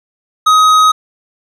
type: tone with tanh clipping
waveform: triangle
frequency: 1261 Hz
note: D#6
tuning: 23 cents sharp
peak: -7 dBFS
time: 0.46-0.92 s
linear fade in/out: 10 ms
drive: 16 dB
effects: none